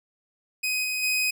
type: tone with level steps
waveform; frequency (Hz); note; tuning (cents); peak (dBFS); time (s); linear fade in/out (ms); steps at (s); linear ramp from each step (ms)
sawtooth; 2510; D#7; +15; -21 / -23 / -19; 0.63-1.31; 10; 0.83 / 1.02; 20
effects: none